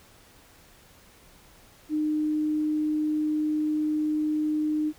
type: tone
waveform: sine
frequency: 305.3 Hz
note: D#4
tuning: 33 cents flat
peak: -23 dBFS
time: 1.89-4.93 s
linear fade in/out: 50 ms
effects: pink hiss -55 dBFS RMS until 4.98 s